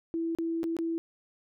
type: tone with dropouts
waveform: sine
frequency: 330.6 Hz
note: E4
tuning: 5 cents sharp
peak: -28 dBFS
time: 0.14-0.98 s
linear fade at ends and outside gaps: 0 ms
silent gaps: 0.35-0.386 / 0.632-0.64 / 0.767-0.788 s
effects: none